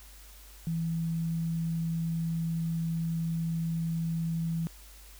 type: tone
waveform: sine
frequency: 164.81 Hz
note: E3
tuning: in tune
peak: -28 dBFS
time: 0.67-4.67 s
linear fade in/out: 0 ms
effects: added 50 Hz sine -50 dBFS peak until 5.19 s + white hiss -54 dBFS RMS until 5.19 s